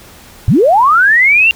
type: linear sweep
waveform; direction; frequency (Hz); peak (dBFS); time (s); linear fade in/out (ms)
sine; up; 82.41 to 2794; -5; 0.48-1.51; 0
effects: pink hiss -38 dBFS RMS until 1.55 s